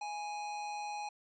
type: tone with amplitude modulation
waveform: square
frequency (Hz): 830.6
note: G#5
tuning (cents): 0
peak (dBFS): -37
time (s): 0.01-1.09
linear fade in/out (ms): 5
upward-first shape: sine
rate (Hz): 159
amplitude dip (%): 35
effects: resampled to 16000 Hz